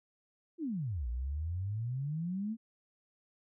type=exponential two-way sweep; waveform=sine; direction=down then up; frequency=360.1 to 57 to 230.8 Hz; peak=-33 dBFS; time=0.58-2.57 s; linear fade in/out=50 ms; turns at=1.08 s; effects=none